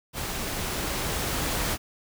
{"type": "noise with level ramp", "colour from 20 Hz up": "pink", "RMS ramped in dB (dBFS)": [-32, -27], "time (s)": [0.13, 1.78], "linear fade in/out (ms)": 50, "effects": []}